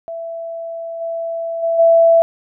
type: tone with level steps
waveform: sine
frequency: 665 Hz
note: E5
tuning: 15 cents sharp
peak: -24 / -20 / -14 / -7 dBFS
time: 0.08-2.22 s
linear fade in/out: 0 ms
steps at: 1 / 1.62 / 1.78 s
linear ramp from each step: 20 ms
effects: none